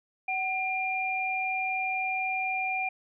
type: tone pair together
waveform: sine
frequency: 754.7 / 2396 Hz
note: F#5 / D7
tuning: +34 / +34 cents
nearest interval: octave + minor sixth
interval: 2000 cents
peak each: -31 / -29 dBFS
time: 0.28-2.89 s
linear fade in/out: 5 ms
effects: none